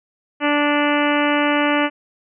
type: harmonic tone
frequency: 292.6 Hz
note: D4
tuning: 6 cents flat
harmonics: 1 / 2 / 3 / 4 / 5 / 6 / 7 / 8 / 9 / 10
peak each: -19 / -22 / -24 / -25 / -26 / -27 / -27 / -28 / -29 / -29 dBFS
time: 0.4-1.9 s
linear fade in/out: 50 ms
effects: none